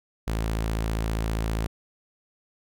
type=tone; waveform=sawtooth; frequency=55 Hz; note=A1; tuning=in tune; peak=-21 dBFS; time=0.27-1.67 s; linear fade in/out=10 ms; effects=none